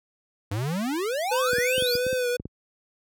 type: exponential sweep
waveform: square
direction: up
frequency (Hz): 94.8 to 5080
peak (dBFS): -26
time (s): 0.51-1.97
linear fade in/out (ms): 5
type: tone with vibrato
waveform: square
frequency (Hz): 500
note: B4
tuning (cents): +21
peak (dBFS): -24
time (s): 1.31-2.37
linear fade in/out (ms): 10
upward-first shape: triangle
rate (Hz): 2.8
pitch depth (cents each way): 62
type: clicks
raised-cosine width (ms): 3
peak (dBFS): -21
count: 9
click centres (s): 1.532 / 1.584 / 1.78 / 1.823 / 1.953 / 2.066 / 2.129 / 2.399 / 2.455
effects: high-pass 60 Hz 12 dB/octave